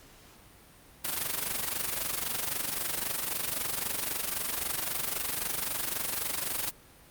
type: noise with amplitude modulation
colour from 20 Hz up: white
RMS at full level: -29 dBFS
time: 1.04-6.71 s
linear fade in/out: 10 ms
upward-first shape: sine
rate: 23.8 Hz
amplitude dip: 70%
effects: pink hiss -55 dBFS RMS until 7.1 s + Opus 48 kbps